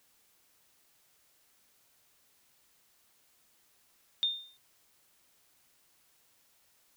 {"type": "tone with exponential decay", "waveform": "sine", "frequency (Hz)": 3633, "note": "A#7", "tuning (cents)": -45, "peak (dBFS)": -23, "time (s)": [4.23, 4.57], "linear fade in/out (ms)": 0, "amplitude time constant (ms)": 72, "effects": ["white hiss -68 dBFS RMS until 6.96 s"]}